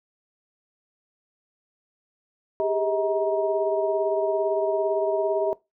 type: tone cluster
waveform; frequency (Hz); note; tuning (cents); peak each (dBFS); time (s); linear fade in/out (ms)
sine; 395.2 / 412.9 / 638 / 945; G4 / G#4 / D#5 / A#5; +14 / -10 / +43 / +23; -26 / -32 / -24 / -31; 2.6-5.53; 0
effects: noise-tail reverb RT60 0.2 s tail -19 dB re dry